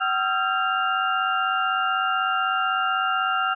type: tone cluster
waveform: sine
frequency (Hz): 758 / 1276 / 1372 / 1595 / 2797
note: F#5 / D#6 / F6 / G6 / F7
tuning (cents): +42 / +43 / -31 / +30 / +2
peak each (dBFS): -27 / -29 / -23 / -31 / -31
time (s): 0-3.55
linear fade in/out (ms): 20
effects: none